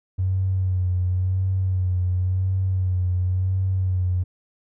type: tone with vibrato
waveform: triangle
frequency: 92.5 Hz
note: F#2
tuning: in tune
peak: -15 dBFS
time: 0.18-4.24 s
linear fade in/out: 20 ms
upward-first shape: sine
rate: 0.94 Hz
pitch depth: 40 cents each way
effects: tanh soft clip ceiling -17 dBFS